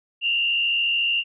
sine tone with frequency modulation, 2794 Hz, F7, in tune, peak -19 dBFS, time 0.21-1.24 s, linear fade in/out 50 ms, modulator 73.5 Hz, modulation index 1, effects none

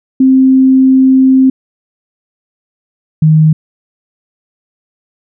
sine tone pair in turn, 262.8 / 156.26 Hz, C4 / D#3, +8 / +8 cents, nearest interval major sixth, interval 900 cents, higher first, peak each -3 dBFS, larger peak neither, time 0.2-1.5 / 3.22-3.53 s, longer first, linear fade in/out 5 ms, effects none

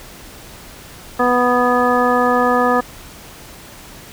harmonic tone with a mistuned harmonic, 246.9 Hz, B3, in tune, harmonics 1 / 2 / 3 / 4 / 5 / 7, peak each -19 / -17 / -19 / -21 / -18 / -23 dBFS, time 1.19-2.81 s, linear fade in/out 10 ms, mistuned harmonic 7, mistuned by -20 cents, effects pink hiss -38 dBFS RMS until 4.12 s

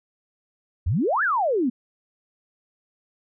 sine exponential two-way sweep, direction up then down, 71.4 to 1760 to 228.3 Hz, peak -19 dBFS, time 0.86-1.7 s, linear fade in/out 10 ms, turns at 1.23 s, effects none

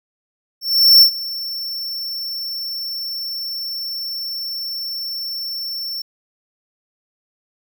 square tone with ADSR envelope, 5410 Hz, E8, 44 cents sharp, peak -5 dBFS, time 0.61-6.02 s, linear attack 400 ms, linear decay 94 ms, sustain -19 dB, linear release 5 ms, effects none

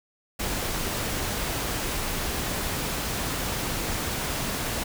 pink noise, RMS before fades -29 dBFS, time 0.39-4.84 s, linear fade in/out 10 ms, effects none

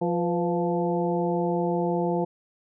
harmonic tone with a mistuned harmonic, 174.61 Hz, F3, in tune, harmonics 1 / 2 / 3 / 4 / 5, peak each -27 / -27 / -29 / -32 / -32 dBFS, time 0.01-2.25 s, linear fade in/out 10 ms, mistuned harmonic 3, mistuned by -69 cents, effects none

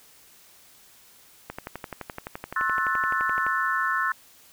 click train, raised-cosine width 0.5 ms, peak -18 dBFS, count 24, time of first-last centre 1.5-3.466 s, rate 11.7 Hz
sine chord, F# half-diminished seventh, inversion second, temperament equal with one note detuned, 1072.2 / 1318.5 / 1480 / 1760 Hz, C6 / E6 / F#6 / A6, +42 / 0 / 0 / 0 cents, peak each -28 dBFS, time 2.56-4.12 s, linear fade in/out 2 ms
effects white hiss -54 dBFS RMS until 4.52 s

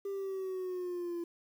sine linear sweep, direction down, 397.8 to 340 Hz, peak -32 dBFS, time 0.05-1.24 s, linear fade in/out 5 ms, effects tanh soft clip ceiling -34 dBFS + 10-bit

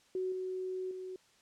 sine tone with level steps, 372.1 Hz, F#4, 10 cents sharp, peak -32 / -35 / -40 dBFS, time 0.15-1.16 s, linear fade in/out 2 ms, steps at 0.32 / 0.91 s, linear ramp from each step 2 ms, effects white hiss -66 dBFS RMS until 1.41 s + low-pass 7000 Hz 12 dB/octave

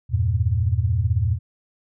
sine chord, E diminished, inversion none, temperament equal, 82.41 / 98 / 116.54 Hz, E2 / G2 / Bb2, 0 / 0 / 0 cents, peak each -22 dBFS, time 0.09-1.39 s, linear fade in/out 50 ms, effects none

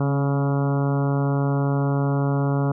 harmonic tone with a mistuned harmonic, 140.4 Hz, C#3, 22 cents sharp, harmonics 1 / 2 / 3 / 4 / 5 / 6 / 7 / 8 / 9 / 10, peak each -20 / -26 / -30 / -32 / -34 / -36 / -37 / -38 / -39 / -40 dBFS, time 0-2.72 s, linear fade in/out 5 ms, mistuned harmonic 2, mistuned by -22 cents, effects none

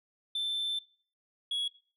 sine tone pair in turn, 3543 / 3344 Hz, A7 / G#7, +11 / +11 cents, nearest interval minor second, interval 100 cents, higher first, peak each -27 dBFS, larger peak neither, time 0.35-0.79 / 1.51-1.68 s, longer first, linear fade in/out 5 ms, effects noise-tail reverb RT60 0.4 s tail -19 dB re dry + tanh soft clip ceiling -29 dBFS

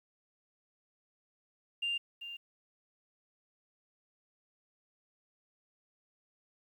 sine tone with echo, 2794 Hz, F7, in tune, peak -30 dBFS, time 1.82-1.98 s, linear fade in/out 10 ms, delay 390 ms, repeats 1, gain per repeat -11 dB, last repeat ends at 2.37 s, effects tanh soft clip ceiling -27 dBFS + 11-bit

